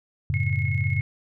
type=chord; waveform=sine; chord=F# minor; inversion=none; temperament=equal; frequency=92.5 / 110 / 138.59 Hz; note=F#2 / A2 / C#3; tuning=0 / 0 / 0 cents; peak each=-26 dBFS; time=0.3-1.01 s; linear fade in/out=0 ms
type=tone with tremolo; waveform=sine; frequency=2173 Hz; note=C#7; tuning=35 cents flat; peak=-28 dBFS; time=0.34-1.01 s; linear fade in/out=0 ms; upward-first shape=square; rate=16 Hz; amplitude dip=40%
effects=none